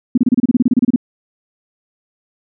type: tone bursts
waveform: sine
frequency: 246.9 Hz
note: B3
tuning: in tune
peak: -7 dBFS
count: 15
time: 0.15-0.961 s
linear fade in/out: 5 ms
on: 27 ms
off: 29 ms
effects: none